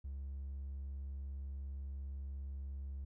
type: tone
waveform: triangle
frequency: 68.6 Hz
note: C#2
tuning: 17 cents flat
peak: -38 dBFS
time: 0.04-3.05 s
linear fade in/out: 10 ms
effects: tanh soft clip ceiling -36 dBFS